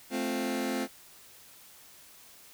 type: chord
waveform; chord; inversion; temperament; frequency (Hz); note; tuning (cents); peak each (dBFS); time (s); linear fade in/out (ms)
sawtooth; F major; first; just; 218.3 / 261.9 / 349.2; A3 / C4 / F4; -13 / +2 / 0; -31 / -28 / -32; 0.1-0.88; 50
effects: white hiss -54 dBFS RMS until 2.53 s